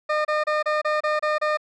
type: tone bursts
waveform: 20% pulse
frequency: 608 Hz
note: D#5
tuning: 40 cents flat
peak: -15 dBFS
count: 8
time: 0.09-1.573 s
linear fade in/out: 10 ms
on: 160 ms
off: 29 ms
effects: low-pass 3000 Hz 12 dB/octave